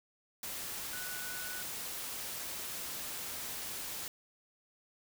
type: tone in noise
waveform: sine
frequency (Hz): 1480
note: F#6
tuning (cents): 0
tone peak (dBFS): -44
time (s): 0.93-1.62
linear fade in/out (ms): 2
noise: white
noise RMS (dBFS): -41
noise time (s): 0.43-4.08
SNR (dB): -6
effects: none